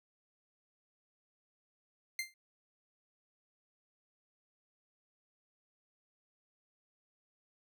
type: tone with exponential decay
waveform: sawtooth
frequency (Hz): 2093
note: C7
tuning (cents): 0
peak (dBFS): -28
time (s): 2.19-2.34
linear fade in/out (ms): 2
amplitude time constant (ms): 32
effects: none